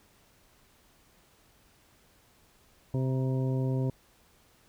harmonic tone with a mistuned harmonic, 130.81 Hz, C3, in tune, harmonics 1 / 2 / 3 / 4 / 5 / 7, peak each -27 / -34 / -37 / -40 / -46 / -48 dBFS, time 2.94-3.9 s, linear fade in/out 2 ms, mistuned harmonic 7, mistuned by +49 cents, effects pink hiss -63 dBFS RMS until 4.68 s

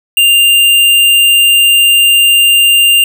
square tone, 2794 Hz, F7, in tune, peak -5 dBFS, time 0.17-3.04 s, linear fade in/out 2 ms, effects none

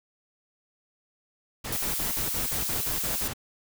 pink noise bursts, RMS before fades -34 dBFS, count 10, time 1.64-3.336 s, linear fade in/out 10 ms, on 130 ms, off 44 ms
blue noise, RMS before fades -30 dBFS, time 1.72-3.28 s, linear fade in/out 5 ms
effects none

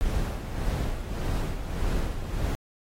brown noise with tremolo, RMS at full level -26 dBFS, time 0.01-2.55 s, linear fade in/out 0 ms, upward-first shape sine, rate 1.7 Hz, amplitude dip 55%, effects AAC 48 kbps

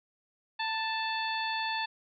harmonic tone with a mistuned harmonic, 880 Hz, A5, in tune, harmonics 1 / 2 / 3 / 4 / 5, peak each -33 / -36 / -38 / -39 / -40 dBFS, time 0.59-1.86 s, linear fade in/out 10 ms, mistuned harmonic 1, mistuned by +23 cents, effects none

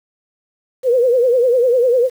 sine tone with vibrato, 494.6 Hz, B4, 3 cents sharp, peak -10 dBFS, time 0.83-2.1 s, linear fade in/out 50 ms, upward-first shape triangle, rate 10 Hz, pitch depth 130 cents each way, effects 7-bit

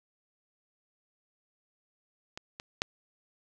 clicks, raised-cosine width 0.2 ms, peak -22 / -23 / -10 dBFS, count 3, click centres 2.375 / 2.599 / 2.819 s, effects none

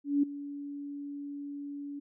sine tone with ADSR envelope, 285.4 Hz, D4, 49 cents flat, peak -21 dBFS, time 0.04-2 s, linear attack 190 ms, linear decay 8 ms, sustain -16 dB, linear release 14 ms, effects none

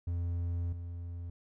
triangle tone pair in turn, 86.3 / 86.3 Hz, F2 / F2, -20 / -20 cents, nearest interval unison, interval 0 cents, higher neither, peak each -29 / -36 dBFS, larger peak first, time 0.07-0.73 / 0.73-1.3 s, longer first, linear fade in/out 5 ms, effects none

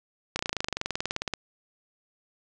slowing click train, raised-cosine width 0.2 ms, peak -11 dBFS, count 23, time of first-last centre 0.36-1.337 s, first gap 32 ms, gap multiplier 1.03, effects resampled to 22050 Hz + 8-bit

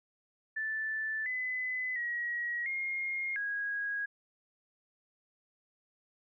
sine tone with pitch steps, 1758 / 2014 / 1905 / 2136 / 1648 Hz, A6 / B6 / A#6 / C7 / G#6, -2 / +33 / +37 / +35 / -14 cents, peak -32 dBFS, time 0.56-4.06 s, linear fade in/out 10 ms, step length 700 ms, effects none

